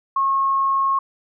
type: tone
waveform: sine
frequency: 1087 Hz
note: C#6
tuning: 34 cents flat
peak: -16 dBFS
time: 0.16-0.99 s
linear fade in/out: 5 ms
effects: none